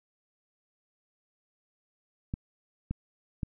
clicks, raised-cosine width 5 ms, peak -19 dBFS, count 3, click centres 2.339 / 2.91 / 3.432 s, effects none

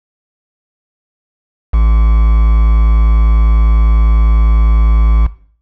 triangle tone with quantisation, 55 Hz, A1, in tune, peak -4 dBFS, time 1.73-5.27 s, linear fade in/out 10 ms, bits 4, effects noise-tail reverb RT60 0.5 s tail -17 dB re dry + low-pass 2000 Hz 12 dB/octave

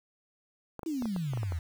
clicks, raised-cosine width 1 ms, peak -25 dBFS, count 9, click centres 0.793 / 0.832 / 1.023 / 1.056 / 1.163 / 1.335 / 1.374 / 1.432 / 1.522 s
sine exponential sweep, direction down, 335.3 to 77.4 Hz, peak -30 dBFS, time 0.86-1.59 s, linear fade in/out 5 ms
effects 8-bit

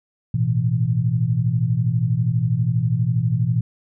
sine chord, A suspended second, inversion none, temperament equal with one note detuned, 110 / 122.33 / 164.81 Hz, A2 / B2 / E3, 0 / -16 / 0 cents, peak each -23 / -19 / -23 dBFS, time 0.34-3.61 s, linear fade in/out 5 ms, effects none

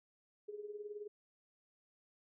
sine tone with tremolo, 416.2 Hz, G#4, 4 cents sharp, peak -40 dBFS, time 0.48-1.08 s, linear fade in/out 10 ms, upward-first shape triangle, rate 19 Hz, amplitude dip 80%, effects none

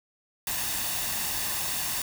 white noise with comb filter, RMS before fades -30 dBFS, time 0.47-2.02 s, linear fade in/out 2 ms, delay 1.1 ms, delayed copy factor +0.5, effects none

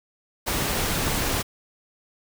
pink noise, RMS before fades -25 dBFS, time 0.46-1.43 s, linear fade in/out 20 ms, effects none

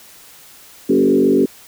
sine tone with frequency modulation, 328.5 Hz, E4, 6 cents flat, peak -10 dBFS, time 0.89-1.46 s, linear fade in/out 10 ms, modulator 47.6 Hz, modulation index 2.2, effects white hiss -43 dBFS RMS until 1.67 s

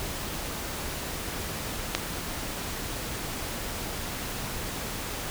click, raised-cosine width 0.2 ms, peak -6 dBFS, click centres 1.95 s, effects pink hiss -34 dBFS RMS until 5.3 s

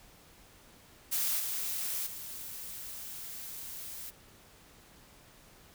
blue noise with level steps, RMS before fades -31 / -35 / -43 dBFS, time 1.11-4.11 s, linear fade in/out 20 ms, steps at 1.39 / 2.06 s, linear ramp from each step 10 ms, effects pink hiss -58 dBFS RMS until 5.74 s

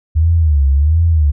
sine tone with vibrato, 75.7 Hz, D#2, 47 cents flat, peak -8 dBFS, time 0.15-1.32 s, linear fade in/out 20 ms, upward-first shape sine, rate 1.4 Hz, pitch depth 180 cents each way, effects none

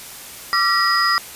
sine tone cluster, 1170 / 1361 / 1915 / 4964 Hz, D6 / F6 / A#6 / D#8, -7 / -45 / +46 / -5 cents, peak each -20 dBFS, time 0.53-1.18 s, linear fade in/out 0 ms, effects white hiss -36 dBFS RMS until 1.35 s + resampled to 32000 Hz

